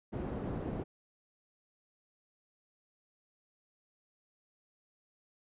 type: low-pass noise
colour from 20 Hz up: white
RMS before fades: -38 dBFS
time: 0.12-0.84 s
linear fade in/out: 20 ms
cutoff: 370 Hz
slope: 12 dB/octave
effects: resampled to 8000 Hz